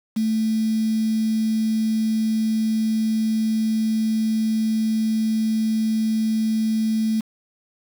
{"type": "tone with quantisation", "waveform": "sine", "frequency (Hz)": 220, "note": "A3", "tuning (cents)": 0, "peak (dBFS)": -18, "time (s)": [0.16, 7.21], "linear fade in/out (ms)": 10, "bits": 6, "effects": []}